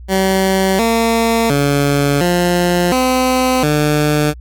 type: tone with pitch steps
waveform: 15% pulse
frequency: 191 / 228.7 / 142.3 / 176.3 / 256.4 / 149.6 Hz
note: G3 / A#3 / C#3 / F3 / C4 / D3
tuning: -45 / -33 / +46 / +17 / -35 / +32 cents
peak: -5 dBFS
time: 0.08-4.34 s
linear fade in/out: 50 ms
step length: 710 ms
effects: added 60 Hz sine -30 dBFS peak until 4.4 s + MP3 96 kbps